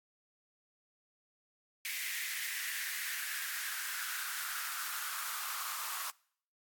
white noise with high-pass filter sweep, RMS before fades -39 dBFS, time 1.85-6.1 s, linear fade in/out 0 ms, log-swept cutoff 2100 to 1100 Hz, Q 4.5, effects noise-tail reverb RT60 0.6 s tail -24 dB re dry + AAC 64 kbps

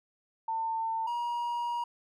sine / triangle tone pair in turn, 899 / 952.5 Hz, A5 / A#5, +37 / +37 cents, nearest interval minor second, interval 100 cents, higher second, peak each -29 / -28 dBFS, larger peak second, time 0.48-1.07 / 1.07-1.84 s, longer second, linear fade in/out 5 ms, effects none

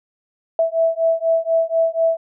sine beating tone pair, 655 / 659.1 Hz, E5 / E5, -11 / 0 cents, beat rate 4.1 Hz, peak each -18 dBFS, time 0.59-2.17 s, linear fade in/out 2 ms, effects none

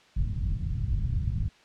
white low-pass noise, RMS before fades -28 dBFS, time 0.16-1.49 s, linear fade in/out 10 ms, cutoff 120 Hz, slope 24 dB/octave, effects white hiss -57 dBFS RMS until 1.64 s + low-pass 4000 Hz 12 dB/octave

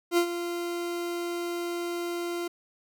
40% pulse tone with ADSR envelope, 346 Hz, F4, 16 cents flat, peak -18 dBFS, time 0.11-2.48 s, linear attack 64 ms, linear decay 83 ms, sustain -11 dB, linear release 8 ms, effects none

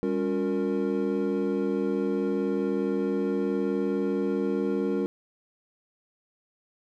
triangle tone cluster, 199.3 / 279.6 / 358.8 / 463.4 Hz, G3 / C#4 / F4 / A#4, +29 / +15 / +47 / -10 cents, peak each -28 dBFS, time 0.03-5.06 s, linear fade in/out 0 ms, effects none

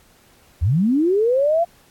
sine linear sweep, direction up, 68.5 to 698.5 Hz, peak -14 dBFS, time 0.61-1.65 s, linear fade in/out 20 ms, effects pink hiss -54 dBFS RMS until 1.9 s + AAC 64 kbps

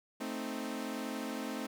sawtooth chord, A diminished, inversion none, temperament equal, 220 / 261.6 / 311.1 Hz, A3 / C4 / Eb4, 0 / 0 / 0 cents, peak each -37 / -36 / -39 dBFS, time 0.2-1.67 s, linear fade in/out 10 ms, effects none

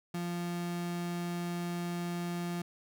35% pulse tone, 173.8 Hz, F3, 8 cents flat, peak -32 dBFS, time 0.14-2.62 s, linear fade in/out 5 ms, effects none

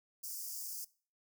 white high-pass noise, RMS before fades -43 dBFS, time 0.23-0.85 s, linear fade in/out 10 ms, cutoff 4800 Hz, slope 96 dB/octave, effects noise-tail reverb RT60 0.4 s tail -21 dB re dry

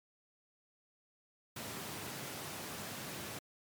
pink high-pass noise, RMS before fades -44 dBFS, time 1.56-3.39 s, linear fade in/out 5 ms, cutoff 100 Hz, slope 24 dB/octave, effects MP3 96 kbps

